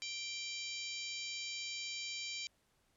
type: harmonic tone with a mistuned harmonic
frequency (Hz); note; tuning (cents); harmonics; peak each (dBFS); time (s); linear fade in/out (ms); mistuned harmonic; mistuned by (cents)
784; G5; 0; 3 / 4 / 5 / 6 / 7 / 8 / 9; -45 / -47 / -48 / -47 / -51 / -54 / -50; 0.02-2.47; 0; 8; +33
effects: pink hiss -75 dBFS RMS until 2.96 s + low-pass 12000 Hz 12 dB/octave